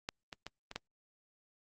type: clicks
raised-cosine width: 0.2 ms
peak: -19 / -26 / -24 / -27 / -19 dBFS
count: 5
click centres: 0.089 / 0.328 / 0.466 / 0.714 / 0.76 s
effects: Opus 48 kbps